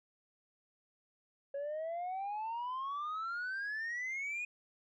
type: exponential sweep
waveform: sine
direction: up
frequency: 552 to 2489 Hz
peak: -34 dBFS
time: 1.54-4.45 s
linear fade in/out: 5 ms
effects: tanh soft clip ceiling -35 dBFS